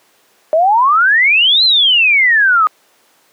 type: exponential two-way sweep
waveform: sine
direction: up then down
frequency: 608 to 4186 to 1225 Hz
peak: -7 dBFS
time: 0.53-2.67 s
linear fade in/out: 0 ms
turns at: 1.64 s
effects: pink hiss -52 dBFS RMS until 3.32 s + high-pass 400 Hz 12 dB/octave